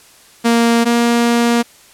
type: tone pair in turn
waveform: sawtooth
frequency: 233.1 / 236.1 Hz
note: A#3 / A#3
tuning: 0 / +22 cents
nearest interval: unison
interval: 22 cents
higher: second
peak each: -6 / -7 dBFS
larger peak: first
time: 0.44-0.85 / 0.85-1.63 s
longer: second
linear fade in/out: 20 ms
effects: white hiss -45 dBFS RMS until 1.93 s + low-pass 11000 Hz 12 dB/octave